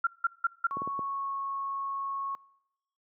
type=tone bursts; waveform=sine; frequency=1375 Hz; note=F6; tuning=27 cents flat; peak=-22 dBFS; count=4; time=0.04-0.67 s; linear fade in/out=5 ms; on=30 ms; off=170 ms
type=tone with pitch glide; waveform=sine; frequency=1108.7 to 1099.1 Hz; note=C#6 to C#6; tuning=0 to -15 cents; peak=-31 dBFS; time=0.71-2.35 s; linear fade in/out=0 ms; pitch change=-15 cents; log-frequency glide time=0.9-1.34 s
type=clicks; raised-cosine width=2 ms; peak=-24 dBFS; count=4; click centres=0.77 / 0.819 / 0.875 / 0.992 s
effects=noise-tail reverb RT60 0.9 s tail -25 dB re dry + high-pass 150 Hz 12 dB/octave